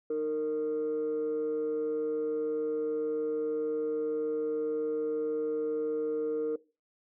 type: tone pair together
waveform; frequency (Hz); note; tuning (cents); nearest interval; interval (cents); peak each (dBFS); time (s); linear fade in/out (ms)
sine; 307.6 / 460.9; D#4 / A#4; -20 / -20; perfect fifth; 700; -35 / -27; 0.1-6.56; 5
effects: noise-tail reverb RT60 0.3 s tail -19 dB re dry + tanh soft clip ceiling -25 dBFS